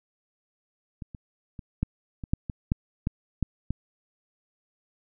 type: clicks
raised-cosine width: 5 ms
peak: -24 / -27 / -26 / -12 / -23 / -10 / -19 / -10 / -13 / -12 / -15 dBFS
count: 11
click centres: 1.022 / 1.148 / 1.592 / 1.83 / 2.238 / 2.335 / 2.498 / 2.719 / 3.071 / 3.427 / 3.706 s
effects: none